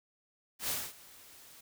white noise with ADSR envelope, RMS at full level -33 dBFS, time 0.59-1.61 s, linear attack 97 ms, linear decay 240 ms, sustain -22 dB, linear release 6 ms, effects none

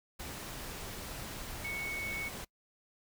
sine tone in noise, 2217 Hz, C#7, in tune, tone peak -36 dBFS, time 1.64-2.29 s, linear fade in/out 10 ms, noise pink, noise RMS -43 dBFS, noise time 0.19-2.45 s, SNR +4 dB, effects noise-tail reverb RT60 0.1 s tail -24 dB re dry

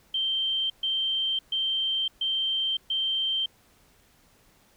sine tone bursts, 3136 Hz, G7, in tune, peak -24 dBFS, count 5, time 0.14-3.46 s, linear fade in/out 5 ms, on 560 ms, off 130 ms, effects pink hiss -61 dBFS RMS until 4.76 s

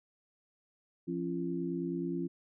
sine tone cluster, 173.3 / 272.1 / 341.5 Hz, F3 / C#4 / F4, -13 / -32 / -39 cents, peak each -37 / -37 / -36 dBFS, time 1.07-2.28 s, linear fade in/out 20 ms, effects none

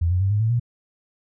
sine tone with pitch steps, 84.6 / 90.67 / 97.18 / 104.15 / 111.63 / 119.64 Hz, E2 / F#2 / G2 / G#2 / A2 / A#2, +45 / -35 / -15 / +5 / +25 / +45 cents, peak -17 dBFS, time 0.01-0.598 s, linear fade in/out 10 ms, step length 98 ms, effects none

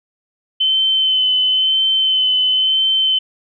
sine tone with vibrato, 3059 Hz, G7, 43 cents flat, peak -12 dBFS, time 0.6-3.19 s, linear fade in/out 10 ms, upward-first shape sine, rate 0.98 Hz, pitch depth 18 cents each way, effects none

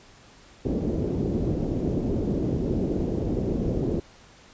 white low-pass noise, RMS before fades -26 dBFS, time 0.65-4 s, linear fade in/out 5 ms, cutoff 400 Hz, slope 24 dB/octave, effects pink hiss -52 dBFS RMS until 4.53 s + resampled to 16000 Hz

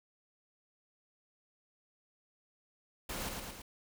pink noise with echo, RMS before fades -40 dBFS, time 3.09-3.29 s, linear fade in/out 5 ms, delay 110 ms, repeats 3, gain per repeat -3 dB, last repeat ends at 3.62 s, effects none

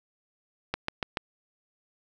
click train, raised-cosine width 0.3 ms, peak -12 dBFS, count 4, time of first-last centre 0.74-1.172 s, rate 6.95 Hz, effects none

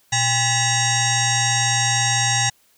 sine tone with frequency modulation, 2873 Hz, F7, 48 cents sharp, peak -16 dBFS, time 0.12-2.5 s, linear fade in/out 10 ms, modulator 918 Hz, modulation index 4.9, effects white hiss -59 dBFS RMS until 2.77 s

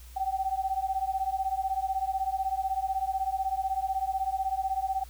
sine beating tone pair, 761 / 777 Hz, F#5 / G5, +48 / -16 cents, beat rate 16 Hz, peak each -30 dBFS, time 0.16-5.04 s, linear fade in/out 10 ms, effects added 60 Hz sine -45 dBFS peak until 5.09 s + white hiss -55 dBFS RMS until 5.09 s

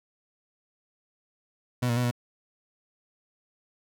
30% pulse tone with pitch steps, 123.6 / 118.2 / 123.5 / 121 Hz, B2 / A#2 / B2 / B2, +2 / +24 / 0 / -35 cents, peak -21 dBFS, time 1.82-2.112 s, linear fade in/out 10 ms, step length 73 ms, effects none

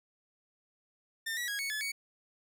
sawtooth tone with pitch steps, 1805 / 1934 / 1651 / 2217 / 1718 / 2239 Hz, A6 / B6 / G#6 / C#7 / A6 / C#7, +44 / -37 / -11 / 0 / -42 / +17 cents, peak -30 dBFS, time 1.26-1.92 s, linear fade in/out 10 ms, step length 110 ms, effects none

